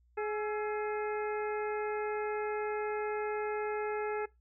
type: harmonic tone with a mistuned harmonic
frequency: 422 Hz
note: G#4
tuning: 28 cents sharp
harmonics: 1 / 2 / 3 / 4 / 5 / 6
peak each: -33 / -39 / -43 / -45 / -47 / -49 dBFS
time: 0.17-4.26 s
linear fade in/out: 10 ms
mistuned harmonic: 3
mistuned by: +89 cents
effects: noise-tail reverb RT60 0.2 s tail -22 dB re dry + added 60 Hz sine -64 dBFS peak until 4.4 s